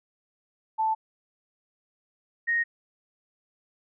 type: tone pair in turn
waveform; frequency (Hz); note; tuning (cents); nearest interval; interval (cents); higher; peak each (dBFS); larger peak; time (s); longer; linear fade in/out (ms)
sine; 880 / 1864.7; A5 / A#6; 0 / 0; octave + minor second; 1300; second; -22; neither; 0.78-0.95 / 2.47-2.64; neither; 20
effects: none